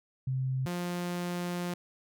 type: tone pair in turn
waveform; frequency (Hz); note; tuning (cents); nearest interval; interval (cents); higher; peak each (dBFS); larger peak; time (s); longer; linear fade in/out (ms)
sine / sawtooth; 130.81 / 176.22; C3 / F3; 0 / +16; perfect fourth; 516; second; -28 / -28; neither; 0.27-0.66 / 0.66-1.74; second; 5
effects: none